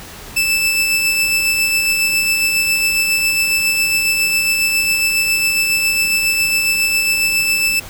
sawtooth tone with tremolo, 2637 Hz, E7, in tune, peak -9 dBFS, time 0.36-7.8 s, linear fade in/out 10 ms, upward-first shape sine, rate 7.3 Hz, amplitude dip 30%, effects pink hiss -34 dBFS RMS until 7.89 s

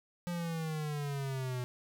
square exponential sweep, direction down, 176.3 to 123.47 Hz, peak -35 dBFS, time 0.27-1.64 s, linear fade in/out 0 ms, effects none

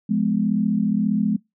sine chord, F diminished, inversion none, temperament just, 174.61 / 209.5 / 251.4 Hz, F3 / Ab3 / Cb4, 0 / +15 / +31 cents, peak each -25 / -19 / -25 dBFS, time 0.09-1.37 s, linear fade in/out 10 ms, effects noise-tail reverb RT60 0.2 s tail -24 dB re dry

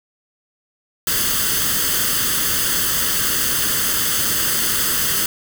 white noise with comb filter, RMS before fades -19 dBFS, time 1.07-5.26 s, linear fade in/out 2 ms, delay 0.63 ms, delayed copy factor +0.7, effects none

